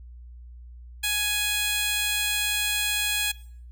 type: tone with high-pass filter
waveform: 15% pulse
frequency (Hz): 833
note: G#5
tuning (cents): +5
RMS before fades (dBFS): -26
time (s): 1.03-3.32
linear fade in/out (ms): 10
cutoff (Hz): 2600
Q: 0.62
effects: noise-tail reverb RT60 0.6 s tail -21 dB re dry + added 60 Hz sine -41 dBFS peak until 3.71 s